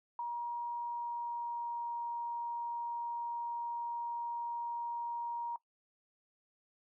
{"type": "tone with pitch glide", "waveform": "sine", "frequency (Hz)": [950, 943.4], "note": ["A#5", "A#5"], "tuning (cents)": [33, 20], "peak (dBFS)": -35, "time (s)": [0.19, 5.56], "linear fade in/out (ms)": 2, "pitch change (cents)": -13, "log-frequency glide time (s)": [0.74, 1.98], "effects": ["noise-tail reverb RT60 0.1 s tail -20 dB re dry"]}